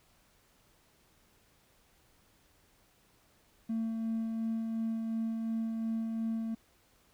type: tone with tremolo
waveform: triangle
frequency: 225.1 Hz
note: A3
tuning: 40 cents sharp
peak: -27 dBFS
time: 3.69-6.55 s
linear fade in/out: 10 ms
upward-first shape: sine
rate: 2.8 Hz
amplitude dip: 35%
effects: tanh soft clip ceiling -26 dBFS + pink hiss -67 dBFS RMS until 7.13 s